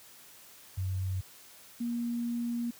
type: tone pair in turn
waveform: sine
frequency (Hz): 94 / 236.9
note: F#2 / A#3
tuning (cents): +28 / +28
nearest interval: octave + major third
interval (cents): 1600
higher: second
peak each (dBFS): -29 / -30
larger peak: first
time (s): 0.77-1.21 / 1.8-2.71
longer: second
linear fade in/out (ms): 10
effects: white hiss -54 dBFS RMS until 2.79 s + high-pass 60 Hz 12 dB/octave

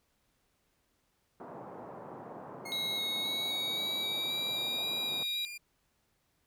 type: band-pass noise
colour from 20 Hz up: white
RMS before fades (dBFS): -46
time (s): 1.4-5.23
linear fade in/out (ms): 0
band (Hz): 130 to 970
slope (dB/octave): 24
type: tone with pitch glide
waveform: sawtooth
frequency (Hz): 2154 to 2404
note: C7 to D7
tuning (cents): +50 to +40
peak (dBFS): -38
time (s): 2.65-5.58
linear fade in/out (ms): 10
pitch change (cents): +190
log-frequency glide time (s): 2.87-4.83
type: tone with vibrato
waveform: triangle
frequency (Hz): 3820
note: A#7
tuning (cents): +42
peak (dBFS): -31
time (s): 2.72-5.45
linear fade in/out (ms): 0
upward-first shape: square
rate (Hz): 1.9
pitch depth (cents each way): 10
effects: pink hiss -75 dBFS RMS until 6.46 s

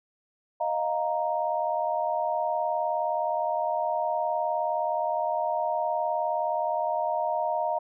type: chord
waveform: sine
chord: Eb suspended second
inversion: none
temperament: equal with one note detuned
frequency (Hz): 622.3 / 701.7 / 932.3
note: Eb5 / F5 / Bb5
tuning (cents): 0 / +8 / 0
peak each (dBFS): -29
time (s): 0.6-7.79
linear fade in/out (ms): 10
effects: none

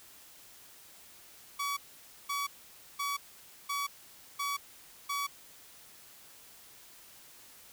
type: tone bursts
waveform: sawtooth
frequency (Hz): 1135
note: C#6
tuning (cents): +41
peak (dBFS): -28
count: 6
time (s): 1.59-5.27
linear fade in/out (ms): 10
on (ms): 180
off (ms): 520
effects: white hiss -55 dBFS RMS until 7.72 s

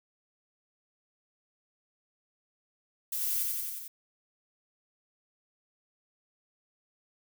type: noise with echo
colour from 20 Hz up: violet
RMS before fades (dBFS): -33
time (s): 3.12-3.43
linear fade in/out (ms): 5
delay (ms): 90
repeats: 5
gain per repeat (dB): -2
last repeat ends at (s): 3.88
effects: none

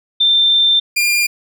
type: tone pair in turn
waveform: sine / sawtooth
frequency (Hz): 3576 / 2403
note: A7 / D7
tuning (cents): +27 / +39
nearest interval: perfect fifth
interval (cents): 688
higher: first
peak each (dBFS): -9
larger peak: neither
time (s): 0.2-0.8 / 0.96-1.27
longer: first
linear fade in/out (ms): 10
effects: none

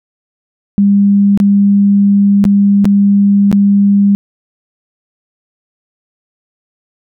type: tone with dropouts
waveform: sine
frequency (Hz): 200.7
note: G3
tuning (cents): +41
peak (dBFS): -5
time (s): 0.78-4.15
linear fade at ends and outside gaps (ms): 0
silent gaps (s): 1.375-1.401 / 2.441-2.452 / 2.845-2.854 / 3.515-3.527
effects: none

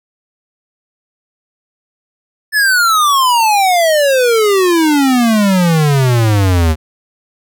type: exponential sweep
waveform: square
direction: down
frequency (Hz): 1760 to 76.4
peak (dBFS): -9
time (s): 2.52-6.76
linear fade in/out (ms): 50
effects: none

